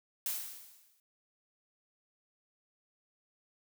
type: noise with exponential decay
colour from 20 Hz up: blue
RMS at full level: -33 dBFS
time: 0.26-1 s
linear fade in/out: 1 ms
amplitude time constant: 160 ms
effects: none